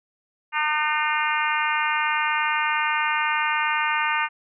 harmonic tone with a mistuned harmonic, 303.2 Hz, D#4, 45 cents flat, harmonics 3 / 4 / 5 / 6 / 7 / 8 / 9, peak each -26 / -27 / -28 / -29 / -29 / -30 / -31 dBFS, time 0.52-4.29 s, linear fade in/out 50 ms, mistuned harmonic 9, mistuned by +33 cents, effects none

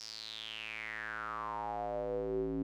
square tone with band-pass filter sweep, 55 Hz, A1, in tune, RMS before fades -39 dBFS, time 0-2.63 s, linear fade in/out 10 ms, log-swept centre 5400 to 290 Hz, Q 6.9, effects none

